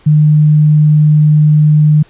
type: tone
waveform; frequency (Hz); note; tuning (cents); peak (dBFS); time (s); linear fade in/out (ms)
sine; 151.6; D#3; -45; -4; 0.06-2.03; 10
effects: pink hiss -46 dBFS RMS until 2.09 s + resampled to 8000 Hz